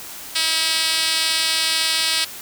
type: tone with band-pass filter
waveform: 5% pulse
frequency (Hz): 321.9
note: E4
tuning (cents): -41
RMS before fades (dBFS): -20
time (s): 0.35-2.25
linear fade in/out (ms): 10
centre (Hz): 5700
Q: 1.7
effects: white hiss -35 dBFS RMS until 2.41 s